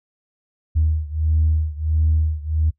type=beating tone pair; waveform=sine; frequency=77.78 / 79.28 Hz; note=D#2 / D#2; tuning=0 / +33 cents; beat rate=1.5 Hz; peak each=-18 / -20 dBFS; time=0.75-2.71 s; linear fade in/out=20 ms; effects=noise-tail reverb RT60 0.1 s tail -19 dB re dry + tanh soft clip ceiling -9 dBFS